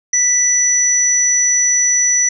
sine tone pair together, 1975.5 / 5920 Hz, B6 / F#8, 0 / 0 cents, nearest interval octave + perfect fifth, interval 1900 cents, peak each -21 / -11 dBFS, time 0.13-2.29 s, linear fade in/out 5 ms, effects none

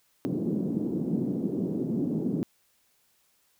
white band-pass noise, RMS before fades -29 dBFS, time 0.25-2.43 s, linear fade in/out 0 ms, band 170 to 300 Hz, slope 24 dB/octave, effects white hiss -68 dBFS RMS until 3.59 s

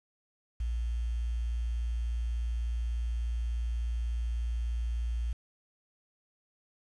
sine tone with quantisation, 58.27 Hz, A#1, in tune, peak -29 dBFS, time 0.6-5.33 s, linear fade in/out 5 ms, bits 9, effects resampled to 22050 Hz

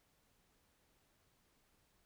silence, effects pink hiss -75 dBFS RMS until 2.05 s

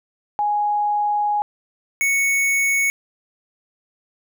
sine / square tone pair in turn, 830.6 / 2217 Hz, G#5 / C#7, 0 / 0 cents, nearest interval octave + perfect fourth, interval 1700 cents, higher second, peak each -17 dBFS, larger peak neither, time 0.39-1.42 / 2.01-2.9 s, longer first, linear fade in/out 0 ms, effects none

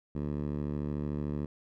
10% pulse tone with band-pass filter, 73.42 Hz, D2, in tune, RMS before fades -34 dBFS, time 0.15-1.46 s, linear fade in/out 5 ms, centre 170 Hz, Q 0.69, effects none

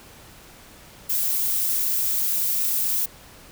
violet noise, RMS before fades -23 dBFS, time 1.09-3.06 s, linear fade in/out 10 ms, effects pink hiss -47 dBFS RMS until 3.51 s

